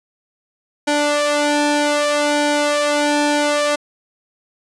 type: tone with flanger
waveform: sawtooth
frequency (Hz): 293.7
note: D4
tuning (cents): 0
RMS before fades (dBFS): -17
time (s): 0.87-3.76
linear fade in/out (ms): 10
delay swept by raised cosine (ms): 1.3 to 2.2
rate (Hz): 0.64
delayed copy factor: +0.85
effects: resampled to 22050 Hz